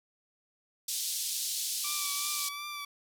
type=band-pass noise; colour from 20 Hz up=pink; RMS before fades=-34 dBFS; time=0.88-2.49 s; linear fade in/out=5 ms; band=3900 to 14000 Hz; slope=24 dB/octave
type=tone with vibrato; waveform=15% pulse; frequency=1164 Hz; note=D6; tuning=16 cents flat; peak=-31 dBFS; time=1.84-2.85 s; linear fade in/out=5 ms; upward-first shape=triangle; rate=2.7 Hz; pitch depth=35 cents each way
effects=none